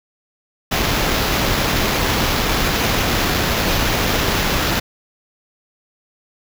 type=noise with sample-and-hold; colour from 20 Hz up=pink; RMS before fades=-18 dBFS; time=0.71-4.8 s; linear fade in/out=10 ms; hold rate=8820 Hz; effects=none